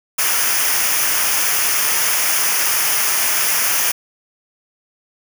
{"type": "noise with comb filter", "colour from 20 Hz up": "white", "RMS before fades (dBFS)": -17, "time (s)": [0.18, 3.92], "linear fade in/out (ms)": 10, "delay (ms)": 0.25, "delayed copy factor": -0.7, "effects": []}